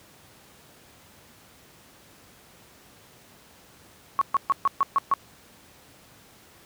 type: tone bursts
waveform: sine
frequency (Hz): 1108.7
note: C#6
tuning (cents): 0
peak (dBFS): -17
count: 7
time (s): 4.19-5.138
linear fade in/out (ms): 0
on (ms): 24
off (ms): 130
effects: pink hiss -53 dBFS RMS until 6.65 s + high-pass 80 Hz 12 dB/octave